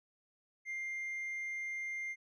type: tone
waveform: triangle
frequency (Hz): 2100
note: C7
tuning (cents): +6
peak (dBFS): -35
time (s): 0.65-2.16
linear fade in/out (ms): 50
effects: tanh soft clip ceiling -31 dBFS + resampled to 22050 Hz